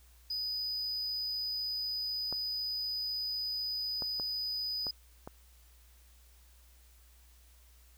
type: tone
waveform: triangle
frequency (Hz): 4978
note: D#8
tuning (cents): 0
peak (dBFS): -32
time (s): 0.3-4.91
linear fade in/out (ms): 5
type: clicks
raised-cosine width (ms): 1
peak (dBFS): -28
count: 5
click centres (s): 2.326 / 4.022 / 4.198 / 4.868 / 5.275
effects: added 60 Hz sine -58 dBFS peak until 7.97 s + white hiss -65 dBFS RMS until 7.97 s